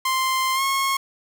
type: tone with pitch glide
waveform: sawtooth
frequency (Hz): 1046.5 to 1086.5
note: C6 to C#6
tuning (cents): 0 to -35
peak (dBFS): -16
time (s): 0.05-0.97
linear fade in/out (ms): 5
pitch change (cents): +65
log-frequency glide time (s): 0.54-0.62
effects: 7-bit